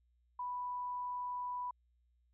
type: tone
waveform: sine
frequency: 987.8 Hz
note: B5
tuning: in tune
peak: -37 dBFS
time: 0.39-1.71 s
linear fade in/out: 5 ms
effects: added 60 Hz sine -70 dBFS peak until 2.33 s